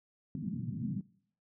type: band-pass noise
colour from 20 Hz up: white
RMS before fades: -37 dBFS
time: 0.35-1.01 s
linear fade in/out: 2 ms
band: 110 to 240 Hz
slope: 48 dB/octave
effects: noise-tail reverb RT60 0.6 s tail -21 dB re dry